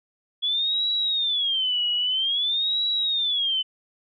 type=tone with vibrato; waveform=sine; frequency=3370 Hz; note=G#7; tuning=25 cents sharp; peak=-21 dBFS; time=0.42-3.63 s; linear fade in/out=20 ms; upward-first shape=sine; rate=0.51 Hz; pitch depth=250 cents each way; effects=none